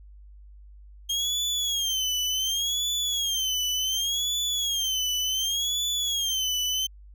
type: tone with vibrato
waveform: 30% pulse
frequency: 3215 Hz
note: G7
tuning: 43 cents sharp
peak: -22 dBFS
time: 1.09-6.87 s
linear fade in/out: 10 ms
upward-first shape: sine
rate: 0.68 Hz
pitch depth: 130 cents each way
effects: added 50 Hz sine -45 dBFS peak until 7.14 s